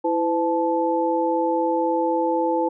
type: tone cluster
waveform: sine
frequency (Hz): 330.8 / 507 / 871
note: E4 / B4 / A5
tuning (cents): +6 / +45 / -18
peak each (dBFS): -23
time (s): 0.04-2.69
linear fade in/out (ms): 10
effects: none